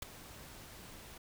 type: noise with ADSR envelope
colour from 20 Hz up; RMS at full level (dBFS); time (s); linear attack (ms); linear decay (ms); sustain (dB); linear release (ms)
pink; -36; 0.02-1.18; 6; 9; -16; 6
effects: none